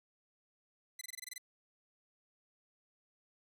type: tone bursts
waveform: 10% pulse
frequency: 2021 Hz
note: B6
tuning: 39 cents sharp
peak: -33 dBFS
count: 9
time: 0.99-1.381 s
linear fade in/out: 5 ms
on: 23 ms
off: 23 ms
effects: none